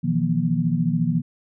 sine tone cluster, 122.4 / 159.8 / 173.9 / 238 Hz, B2 / D#3 / F3 / A#3, -15 / +47 / -7 / +36 cents, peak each -29 / -22 / -23 / -25 dBFS, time 0.03-1.22 s, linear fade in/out 20 ms, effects none

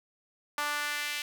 sawtooth tone with high-pass filter sweep, 293.7 Hz, D4, in tune, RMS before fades -33 dBFS, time 0.58-1.22 s, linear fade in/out 2 ms, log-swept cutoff 1100 to 2500 Hz, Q 1.8, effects none

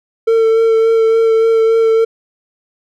triangle tone with vibrato, 450.3 Hz, A4, 40 cents sharp, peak -6 dBFS, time 0.27-2.05 s, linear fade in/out 10 ms, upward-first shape sine, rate 3.5 Hz, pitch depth 15 cents each way, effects none

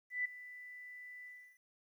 sine tone with ADSR envelope, 1987 Hz, B6, 10 cents sharp, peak -31 dBFS, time 0.1-1.59 s, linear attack 150 ms, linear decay 9 ms, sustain -17 dB, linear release 330 ms, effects 12-bit

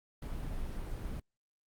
brown noise, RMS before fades -38 dBFS, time 0.22-1.2 s, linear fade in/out 5 ms, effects Opus 32 kbps

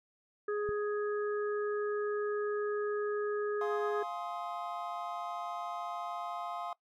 harmonic tone, 416.3 Hz, G#4, 4 cents sharp, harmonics 1 / 3 / 4, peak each -31 / -41 / -43 dBFS, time 0.48-4.03 s, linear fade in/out 5 ms
click, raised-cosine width 5 ms, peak -31 dBFS, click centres 0.691 s
triangle chord, F minor seventh, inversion none, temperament just, 698.5 / 838.1 / 1047.7 / 1257.2 Hz, F5 / Ab5 / C6 / Eb6, 0 / +16 / +2 / +18 cents, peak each -38 / -43 / -40 / -41 dBFS, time 3.61-6.73 s, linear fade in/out 2 ms
effects noise-tail reverb RT60 0.1 s tail -21 dB re dry + MP3 96 kbps

